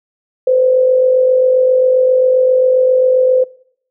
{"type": "tone with amplitude modulation", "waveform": "sine", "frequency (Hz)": 512, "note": "C5", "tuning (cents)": -38, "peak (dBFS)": -6, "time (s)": [0.47, 3.44], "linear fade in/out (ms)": 5, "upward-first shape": "sine", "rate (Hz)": 47.5, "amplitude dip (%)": 50, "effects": ["noise-tail reverb RT60 0.6 s tail -21 dB re dry"]}